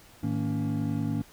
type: tone cluster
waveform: triangle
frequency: 108 / 157.7 / 231.2 / 282.2 Hz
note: A2 / D#3 / A#3 / C#4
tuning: -32 / +24 / -14 / +31 cents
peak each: -30 dBFS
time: 0.23-1.22 s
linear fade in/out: 5 ms
effects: pink hiss -54 dBFS RMS until 1.32 s